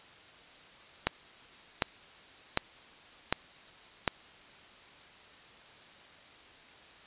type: click train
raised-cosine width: 0.3 ms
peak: -9 dBFS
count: 5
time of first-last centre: 1.07-4.078 s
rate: 1.33 Hz
effects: white hiss -54 dBFS RMS until 7.06 s + resampled to 8000 Hz